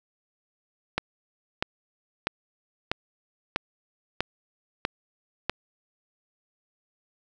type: click train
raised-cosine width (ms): 0.3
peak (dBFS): -8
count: 8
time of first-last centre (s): 0.98-5.496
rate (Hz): 1.55
effects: none